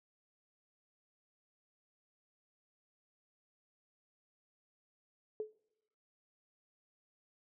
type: tone with exponential decay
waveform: sine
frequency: 430.3 Hz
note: A4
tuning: 39 cents flat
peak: -32 dBFS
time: 5.4-5.53 s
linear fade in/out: 1 ms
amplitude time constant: 28 ms
effects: noise-tail reverb RT60 1.0 s tail -26 dB re dry